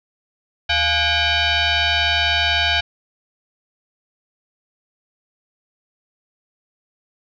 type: tone with frequency modulation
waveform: sine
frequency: 694 Hz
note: F5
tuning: 11 cents flat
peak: -15 dBFS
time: 0.69-2.81 s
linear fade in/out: 10 ms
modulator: 772 Hz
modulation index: 4.6
effects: none